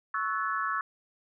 sine chord, F# minor seventh, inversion second, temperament equal with one note detuned, 1108.7 / 1318.5 / 1480 / 1718.8 Hz, C#6 / E6 / F#6 / A6, 0 / 0 / 0 / -41 cents, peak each -32 / -32 / -36 / -35 dBFS, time 0.14-0.81 s, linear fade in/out 2 ms, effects none

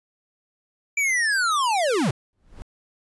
square linear sweep, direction down, 2349 to 103.83 Hz, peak -20 dBFS, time 0.97-2.11 s, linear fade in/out 5 ms
brown noise with exponential growth, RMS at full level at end -35 dBFS, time 2.33-2.62 s, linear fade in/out 0 ms, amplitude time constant 63 ms
effects resampled to 24000 Hz

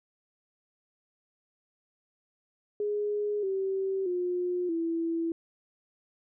sine tone with pitch steps, 415.3 / 385.3 / 357.4 / 331.5 Hz, G#4 / G4 / F4 / E4, 0 / -30 / +40 / +10 cents, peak -27 dBFS, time 2.8-5.32 s, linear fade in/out 2 ms, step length 630 ms, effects none

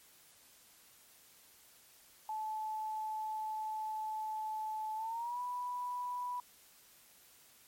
sine tone with pitch glide, 867 to 984.5 Hz, A5 to B5, -26 to -6 cents, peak -36 dBFS, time 2.29-6.4 s, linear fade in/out 2 ms, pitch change +220 cents, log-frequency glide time 4.95-5.39 s, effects white hiss -62 dBFS RMS until 7.67 s + MP3 64 kbps

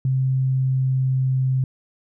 sine tone with pitch glide, 131.5 to 130.74 Hz, C3 to C3, +9 to -1 cents, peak -17 dBFS, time 0.05-1.64 s, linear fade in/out 2 ms, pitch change -10 cents, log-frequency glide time 0.41-1.48 s, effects none

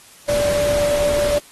sine tone in noise, 584 Hz, D5, 10 cents flat, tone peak -16 dBFS, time 0.28-1.39 s, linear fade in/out 10 ms, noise pink, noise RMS -26 dBFS, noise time 0.28-1.39 s, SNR +7 dB, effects white hiss -46 dBFS RMS until 1.51 s + AAC 32 kbps

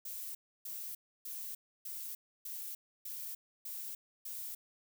violet noise bursts, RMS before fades -43 dBFS, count 8, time 0.05-4.55 s, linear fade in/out 5 ms, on 300 ms, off 300 ms, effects none

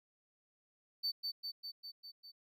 triangle tone with echo, 4544 Hz, C#8, 42 cents sharp, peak -32 dBFS, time 1.03-1.12 s, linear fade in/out 20 ms, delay 200 ms, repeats 6, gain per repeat -3 dB, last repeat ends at 2.32 s, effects none

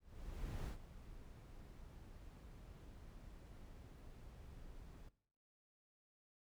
brown noise with ADSR envelope, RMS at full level -43 dBFS, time 0-5.09 s, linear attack 680 ms, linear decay 90 ms, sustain -13 dB, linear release 6 ms, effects noise-tail reverb RT60 0.6 s tail -18 dB re dry

